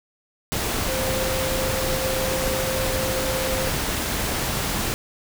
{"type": "tone in noise", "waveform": "sine", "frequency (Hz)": 523.3, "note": "C5", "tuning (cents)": 0, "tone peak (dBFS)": -26, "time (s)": [0.88, 3.69], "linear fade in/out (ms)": 0, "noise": "pink", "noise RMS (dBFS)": -25, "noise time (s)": [0.52, 4.94], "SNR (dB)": -4, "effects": []}